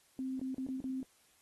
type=tone with dropouts; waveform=sine; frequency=261.6 Hz; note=C4; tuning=in tune; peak=-35 dBFS; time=0.19-1.03 s; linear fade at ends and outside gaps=1 ms; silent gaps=0.395-0.414 / 0.545-0.581 / 0.666-0.687 / 0.804-0.841 s; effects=white hiss -68 dBFS RMS until 1.41 s + AAC 32 kbps